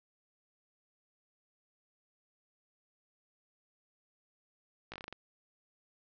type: slowing click train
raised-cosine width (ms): 0.3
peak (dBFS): -27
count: 8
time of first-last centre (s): 4.92-5.126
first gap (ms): 17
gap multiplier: 1.18
effects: resampled to 16000 Hz + 10-bit